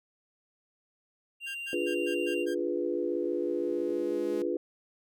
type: tone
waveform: triangle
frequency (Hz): 2776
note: F7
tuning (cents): -11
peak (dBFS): -34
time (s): 1.4-2.46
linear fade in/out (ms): 50
type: tone bursts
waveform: sawtooth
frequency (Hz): 1599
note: G6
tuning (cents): +34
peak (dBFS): -37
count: 6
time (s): 1.46-2.55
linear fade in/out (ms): 20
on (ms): 90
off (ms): 110
type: chord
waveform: sine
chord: D diminished seventh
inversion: none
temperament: equal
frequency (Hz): 293.7 / 349.2 / 415.3 / 493.9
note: D4 / F4 / Ab4 / Cb5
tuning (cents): 0 / 0 / 0 / 0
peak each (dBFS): -35 / -31 / -35 / -34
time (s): 1.73-4.57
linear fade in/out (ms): 2
type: tone with exponential growth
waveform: sawtooth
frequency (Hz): 210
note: G#3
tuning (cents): +19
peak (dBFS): -36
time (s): 2.12-4.42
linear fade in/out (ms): 2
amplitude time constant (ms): 500
effects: none